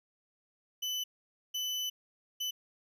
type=tone bursts at uneven times; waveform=35% pulse; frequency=3000 Hz; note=F#7; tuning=23 cents sharp; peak=-31 dBFS; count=3; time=0.82-1.04 / 1.54-1.9 / 2.4-2.51 s; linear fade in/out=10 ms; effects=none